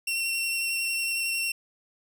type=tone with vibrato; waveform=sawtooth; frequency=2723 Hz; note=F7; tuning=44 cents flat; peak=-23 dBFS; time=0.07-1.52 s; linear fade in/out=5 ms; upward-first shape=triangle; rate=11 Hz; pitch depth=14 cents each way; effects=none